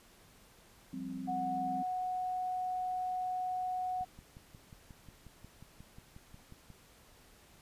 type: chord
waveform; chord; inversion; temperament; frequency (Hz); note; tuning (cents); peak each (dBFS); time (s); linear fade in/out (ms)
sine; F suspended second; none; just; 174.61 / 196.44 / 261.9; F3 / G3 / C4; 0 / +4 / +2; -46 / -44 / -40; 0.93-1.83; 5
type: tone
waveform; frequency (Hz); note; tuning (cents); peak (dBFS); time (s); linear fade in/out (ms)
sine; 736; F#5; -9; -33; 1.27-4.05; 20
type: click train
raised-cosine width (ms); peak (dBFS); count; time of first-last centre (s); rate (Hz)
5; -39; 16; 4.01-6.703; 5.57
effects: pink hiss -61 dBFS RMS until 7.61 s + resampled to 32000 Hz